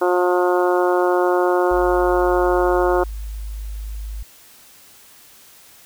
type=harmonic tone; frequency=179.1 Hz; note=F3; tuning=44 cents sharp; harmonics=2 / 3 / 4 / 5 / 6 / 7 / 8; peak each=-17 / -21 / -23 / -25 / -27 / -28 / -29 dBFS; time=0.01-3.04 s; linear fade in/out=10 ms
type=tone; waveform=sine; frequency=52 Hz; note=G#1; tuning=3 cents sharp; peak=-26 dBFS; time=1.71-4.23 s; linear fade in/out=5 ms
effects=white hiss -47 dBFS RMS until 5.85 s